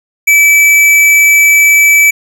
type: tone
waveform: square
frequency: 2306 Hz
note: D7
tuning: 32 cents flat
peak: -4 dBFS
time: 0.27-2.11 s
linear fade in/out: 10 ms
effects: none